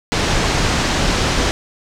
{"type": "low-pass noise", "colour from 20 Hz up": "pink", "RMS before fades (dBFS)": -17, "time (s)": [0.12, 1.51], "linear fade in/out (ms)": 0, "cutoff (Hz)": 6900, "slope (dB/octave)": 24, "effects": []}